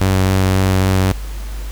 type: tone with vibrato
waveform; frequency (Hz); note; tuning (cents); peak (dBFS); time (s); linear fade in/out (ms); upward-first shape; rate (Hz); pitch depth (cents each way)
sawtooth; 94.8; F#2; +43; -8; 0.01-1.12; 0; sine; 3.7; 10
effects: added 50 Hz sine -23 dBFS peak until 1.71 s + pink hiss -37 dBFS RMS until 1.71 s